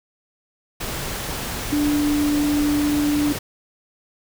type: tone in noise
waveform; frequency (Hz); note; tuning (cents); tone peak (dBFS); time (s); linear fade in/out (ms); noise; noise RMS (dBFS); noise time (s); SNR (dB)
sine; 293.7; D4; 0; -17; 1.72-3.33; 10; pink; -28; 0.8-3.39; +8
effects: none